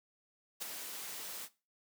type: noise with ADSR envelope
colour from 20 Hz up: white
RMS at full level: -38 dBFS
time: 0.6-1.49 s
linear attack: 22 ms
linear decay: 12 ms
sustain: -6 dB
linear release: 56 ms
effects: noise-tail reverb RT60 0.3 s tail -18 dB re dry + high-pass 200 Hz 12 dB/octave